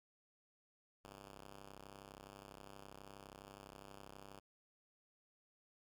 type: ring-modulated tone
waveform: 5% pulse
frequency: 99.2 Hz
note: G2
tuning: 21 cents sharp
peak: -40 dBFS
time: 1.04-4.4 s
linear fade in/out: 10 ms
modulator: 33.5 Hz
effects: none